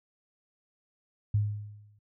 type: tone with exponential decay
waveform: sine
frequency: 104.2 Hz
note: G#2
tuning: 6 cents sharp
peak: -21 dBFS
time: 1.34-1.99 s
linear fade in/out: 5 ms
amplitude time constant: 140 ms
effects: noise-tail reverb RT60 0.1 s tail -25 dB re dry